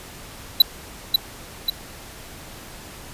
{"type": "tone with echo", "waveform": "square", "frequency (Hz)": 3968, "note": "B7", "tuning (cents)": 7, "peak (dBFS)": -7, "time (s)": [0.6, 0.62], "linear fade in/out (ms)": 5, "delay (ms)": 540, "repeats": 2, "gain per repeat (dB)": -5, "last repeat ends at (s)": 1.7, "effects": ["pink hiss -40 dBFS RMS until 3.13 s", "resampled to 32000 Hz"]}